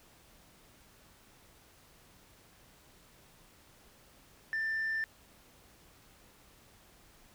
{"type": "tone", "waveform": "sine", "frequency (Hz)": 1781, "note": "A6", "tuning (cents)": 21, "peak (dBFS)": -29, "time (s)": [4.53, 5.04], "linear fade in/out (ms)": 0, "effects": ["tanh soft clip ceiling -29 dBFS", "pink hiss -61 dBFS RMS until 7.34 s"]}